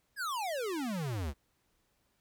square exponential sweep, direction down, 1726 to 64.8 Hz, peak -34 dBFS, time 0.16-1.34 s, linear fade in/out 50 ms, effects pink hiss -75 dBFS RMS until 2.2 s

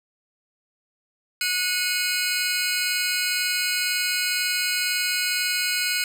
25% pulse tone cluster, 1462 / 2182 / 2494 / 4113 Hz, F#6 / C#7 / D#7 / C8, -21 / -28 / +3 / -30 cents, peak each -24 dBFS, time 1.41-6.04 s, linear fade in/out 2 ms, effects none

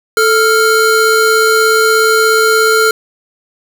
square tone pair together, 439.6 / 1395.6 Hz, A4 / F6, -2 / -2 cents, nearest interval octave + minor sixth, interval 2000 cents, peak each -11 dBFS, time 0.17-2.91 s, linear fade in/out 2 ms, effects none

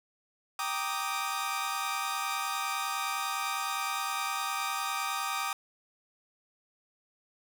sawtooth chord, Eb major seventh, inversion first, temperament equal, 784 / 932.3 / 1174.7 / 1244.5 Hz, G5 / Bb5 / D6 / Eb6, 0 / 0 / 0 / 0 cents, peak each -34 / -36 / -32 / -31 dBFS, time 0.59-5.53 s, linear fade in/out 2 ms, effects none

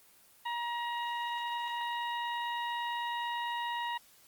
harmonic tone, 949 Hz, A#5, 31 cents sharp, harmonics 1 / 2 / 3 / 4, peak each -34 / -40 / -44 / -46 dBFS, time 0.45-3.98 s, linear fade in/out 10 ms, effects white hiss -61 dBFS RMS until 4.27 s + Opus 24 kbps

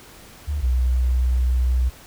sine tone pair in turn, 73.2 / 62.57 Hz, D2 / B1, -5 / +23 cents, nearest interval minor third, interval 272 cents, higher first, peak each -21 / -16 dBFS, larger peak second, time 0.47-0.62 / 0.62-1.9 s, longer second, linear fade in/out 20 ms, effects pink hiss -45 dBFS RMS until 2.06 s

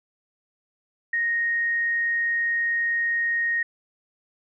sine tone, 1864.7 Hz, A#6, in tune, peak -21 dBFS, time 1.13-3.63 s, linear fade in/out 5 ms, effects none

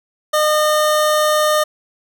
25% pulse tone, 609 Hz, D#5, 37 cents flat, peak -9 dBFS, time 0.33-1.64 s, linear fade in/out 10 ms, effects none

